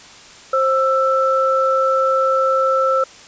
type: tone pair together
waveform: sine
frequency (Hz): 529.6 / 1328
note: C5 / E6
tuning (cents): +21 / +12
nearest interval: octave + major third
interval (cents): 1591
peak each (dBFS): -16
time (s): 0.53-3.04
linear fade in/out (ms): 5
effects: white hiss -41 dBFS RMS until 3.27 s + resampled to 16000 Hz